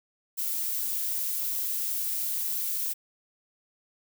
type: noise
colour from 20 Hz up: violet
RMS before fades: -30 dBFS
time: 0.37-2.94 s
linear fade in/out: 20 ms
effects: none